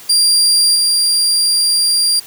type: tone with level steps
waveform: 30% pulse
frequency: 4767 Hz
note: D8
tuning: 25 cents sharp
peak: -6 / -8 dBFS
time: 0.09-2.2 s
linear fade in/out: 10 ms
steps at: 0.75 s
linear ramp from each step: 5 ms
effects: white hiss -37 dBFS RMS until 2.26 s + high-pass 100 Hz 12 dB/octave